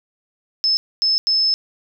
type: tone bursts at uneven times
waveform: sine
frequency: 5230 Hz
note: E8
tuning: 15 cents flat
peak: -14 dBFS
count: 3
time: 0.64-0.77 / 1.02-1.18 / 1.27-1.54 s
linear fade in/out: 0 ms
effects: none